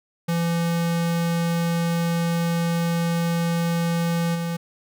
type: tone with level steps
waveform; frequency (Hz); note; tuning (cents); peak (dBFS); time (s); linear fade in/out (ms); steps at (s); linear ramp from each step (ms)
square; 168.9; E3; +42; -21 / -25; 0.28-4.57; 10; 4.34; 20
effects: none